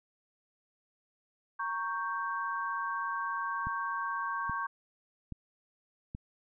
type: chord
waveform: sine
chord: G diminished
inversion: first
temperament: equal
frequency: 932.3 / 1108.7 / 1568 Hz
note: Bb5 / Db6 / G6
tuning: 0 / 0 / 0 cents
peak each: -39 / -34 / -37 dBFS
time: 1.59-4.67 s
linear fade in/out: 10 ms
type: click train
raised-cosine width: 5 ms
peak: -27 dBFS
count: 4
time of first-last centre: 3.67-6.149 s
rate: 1.21 Hz
effects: none